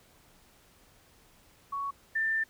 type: tone pair in turn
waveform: sine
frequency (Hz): 1116 / 1784.9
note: C#6 / A6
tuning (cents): +11 / +24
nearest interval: minor sixth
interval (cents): 813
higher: second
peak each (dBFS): -31 / -26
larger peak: second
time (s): 1.72-1.91 / 2.15-2.44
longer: second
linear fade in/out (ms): 10
effects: pink hiss -61 dBFS RMS until 2.49 s